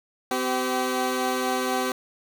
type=tone pair together; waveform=15% pulse; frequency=255.3 / 385 Hz; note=C4 / G4; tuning=-42 / -31 cents; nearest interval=perfect fifth; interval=711 cents; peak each=-20 dBFS; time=0.31-1.92 s; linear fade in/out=2 ms; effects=none